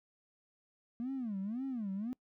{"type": "tone with vibrato", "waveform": "triangle", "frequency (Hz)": 227.6, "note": "A#3", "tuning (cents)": -41, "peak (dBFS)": -32, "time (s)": [1, 2.13], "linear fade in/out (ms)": 0, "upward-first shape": "sine", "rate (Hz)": 1.9, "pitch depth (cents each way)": 300, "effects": ["noise-tail reverb RT60 0.1 s tail -26 dB re dry", "tanh soft clip ceiling -32 dBFS"]}